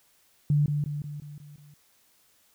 sine tone with echo, 146.83 Hz, D3, in tune, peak -19 dBFS, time 0.5-0.66 s, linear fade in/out 2 ms, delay 180 ms, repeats 6, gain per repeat -5 dB, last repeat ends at 1.74 s, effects white hiss -64 dBFS RMS until 2.54 s

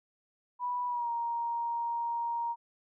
sine tone with pitch glide, 982 to 937.1 Hz, B5 to A#5, -10 to +9 cents, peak -30 dBFS, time 0.59-2.56 s, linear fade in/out 50 ms, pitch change -81 cents, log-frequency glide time 0.87-1.1 s, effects none

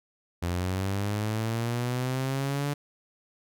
sawtooth linear sweep, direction up, 85.5 to 145.3 Hz, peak -23 dBFS, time 0.42-2.74 s, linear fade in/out 10 ms, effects none

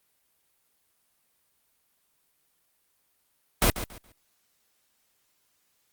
pink noise with echo, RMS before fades -20 dBFS, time 3.62-3.7 s, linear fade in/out 0 ms, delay 140 ms, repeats 3, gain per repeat -12 dB, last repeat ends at 4.12 s, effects white hiss -71 dBFS RMS until 5.92 s + Opus 32 kbps

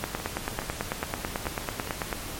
two click trains, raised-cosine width 0.5 ms, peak -12 / -19 dBFS, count 20 / 5, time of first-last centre 0.04-2.128 / 0.2-1.874 s, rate 9.1 / 2.39 Hz, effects pink hiss -37 dBFS RMS until 2.39 s + MP3 64 kbps

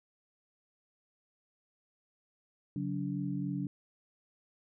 sine tone cluster, 141.1 / 184.9 / 287.5 Hz, C#3 / F#3 / D4, +31 / -1 / -37 cents, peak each -37 / -36 / -37 dBFS, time 2.76-3.67 s, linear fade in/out 2 ms, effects none

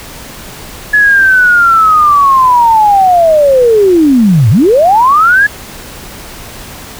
sine linear two-way sweep, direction down then up, 1708 to 98 to 1708 Hz, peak -3 dBFS, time 0.93-5.47 s, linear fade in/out 10 ms, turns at 4.5 s, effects pink hiss -28 dBFS RMS until 6.99 s

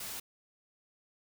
white noise, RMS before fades -41 dBFS, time 0-0.2 s, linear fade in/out 5 ms, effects none

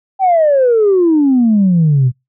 sine exponential sweep, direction down, 787 to 121.5 Hz, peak -6 dBFS, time 0.19-2.12 s, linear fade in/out 50 ms, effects noise-tail reverb RT60 0.2 s tail -26 dB re dry + tanh soft clip ceiling -4 dBFS

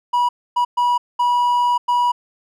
triangle tone bursts at uneven times, 972 Hz, B5, 28 cents flat, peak -12 dBFS, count 5, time 0.13-0.29 / 0.56-0.65 / 0.77-0.98 / 1.19-1.78 / 1.88-2.12 s, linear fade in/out 10 ms, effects none

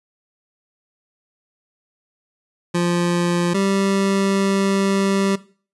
25% pulse tone pair in turn, 174.1 / 195.81 Hz, F3 / G3, -5 / -2 cents, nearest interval major second, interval 203 cents, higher second, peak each -13 dBFS, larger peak neither, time 2.74-3.54 / 3.54-5.36 s, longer second, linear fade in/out 10 ms, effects noise-tail reverb RT60 0.4 s tail -18 dB re dry + resampled to 24000 Hz

